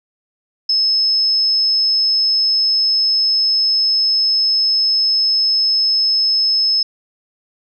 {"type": "tone", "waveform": "sine", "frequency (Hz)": 5200, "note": "E8", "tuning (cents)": -24, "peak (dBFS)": -12, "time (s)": [0.69, 6.83], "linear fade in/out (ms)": 5, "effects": []}